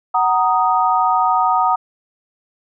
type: chord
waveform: sine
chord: D# minor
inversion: first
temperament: just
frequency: 746.7 / 933.4 / 1244.5 Hz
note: F#5 / A#5 / D#6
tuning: +16 / +2 / 0 cents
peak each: -17 dBFS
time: 0.14-1.76 s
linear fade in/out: 10 ms
effects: none